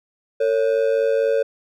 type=ring-modulated tone; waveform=triangle; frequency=504 Hz; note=B4; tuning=35 cents sharp; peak=-11 dBFS; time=0.4-1.43 s; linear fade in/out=10 ms; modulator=52.1 Hz; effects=none